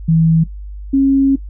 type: tone pair in turn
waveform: sine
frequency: 162.6 / 272.4 Hz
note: E3 / C#4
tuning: -23 / -30 cents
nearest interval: major sixth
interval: 893 cents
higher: second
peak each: -8 dBFS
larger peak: neither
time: 0.08-0.44 / 0.93-1.36 s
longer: second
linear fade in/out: 10 ms
effects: noise-tail reverb RT60 0.1 s tail -17 dB re dry + added 50 Hz sine -26 dBFS peak until 1.49 s